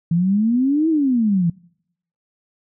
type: exponential two-way sweep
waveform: sine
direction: up then down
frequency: 163.2 to 329.6 to 163.2 Hz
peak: -14 dBFS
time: 0.11-1.5 s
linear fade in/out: 5 ms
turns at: 0.89 s
effects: noise-tail reverb RT60 0.7 s tail -25 dB re dry